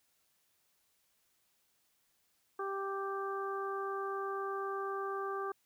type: harmonic tone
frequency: 392 Hz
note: G4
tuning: in tune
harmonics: 1 / 2 / 3 / 4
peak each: -38 / -44 / -39 / -47 dBFS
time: 2.59-5.52 s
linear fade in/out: 5 ms
effects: white hiss -75 dBFS RMS until 5.65 s